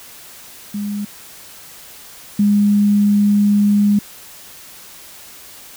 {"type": "tone pair in turn", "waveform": "sine", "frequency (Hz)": [205.1, 205.1], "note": ["G#3", "G#3"], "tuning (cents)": [-21, -21], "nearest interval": "unison", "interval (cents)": 0, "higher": "neither", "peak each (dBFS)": [-20, -10], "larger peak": "second", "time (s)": [[0.74, 1.05], [2.39, 3.99]], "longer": "second", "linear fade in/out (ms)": 5, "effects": ["white hiss -39 dBFS RMS until 5.76 s"]}